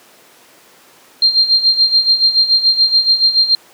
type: tone with tremolo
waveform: sine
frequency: 4186 Hz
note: C8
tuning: in tune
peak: -6 dBFS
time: 1.22-3.55 s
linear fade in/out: 2 ms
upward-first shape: sine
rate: 7 Hz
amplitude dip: 75%
effects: pink hiss -45 dBFS RMS until 3.73 s + high-pass 300 Hz 12 dB/octave